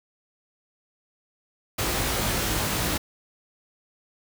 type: noise with comb filter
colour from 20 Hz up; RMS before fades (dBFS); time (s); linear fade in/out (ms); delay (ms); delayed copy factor
pink; -26; 1.78-2.98; 10; 19; +0.85
effects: none